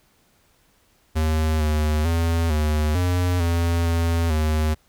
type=tone with pitch steps; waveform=square; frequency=78.5 / 76.4 / 83.3 / 76.2 / 89.5 / 84.7 / 83.8 / 77.6 Hz; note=D#2 / D#2 / E2 / D#2 / F2 / E2 / E2 / D#2; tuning=+16 / -31 / +19 / -36 / +43 / +48 / +29 / -4 cents; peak=-19 dBFS; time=1.15-4.75 s; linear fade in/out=20 ms; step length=450 ms; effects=pink hiss -61 dBFS RMS until 4.88 s